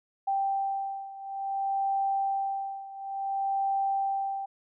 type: beating tone pair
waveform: sine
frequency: 784 / 784.57 Hz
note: G5 / G5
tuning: 0 / +1 cents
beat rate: 0.57 Hz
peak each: -29 / -32 dBFS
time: 0.27-4.46 s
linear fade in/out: 10 ms
effects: none